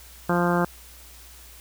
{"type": "harmonic tone", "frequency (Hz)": 174.61, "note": "F3", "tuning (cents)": 0, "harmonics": [1, 2, 3, 4, 5, 6, 7, 8, 9], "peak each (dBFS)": [-23, -26, -28, -29, -30, -31, -31, -32, -33], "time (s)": [0.29, 0.65], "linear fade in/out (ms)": 5, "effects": ["added 60 Hz sine -48 dBFS peak until 1.6 s", "white hiss -48 dBFS RMS until 1.6 s"]}